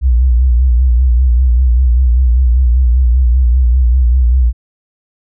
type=tone with vibrato; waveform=sine; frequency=61.8 Hz; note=B1; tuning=2 cents sharp; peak=-6 dBFS; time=0.01-4.53 s; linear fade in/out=50 ms; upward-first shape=sine; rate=5.1 Hz; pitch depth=95 cents each way; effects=none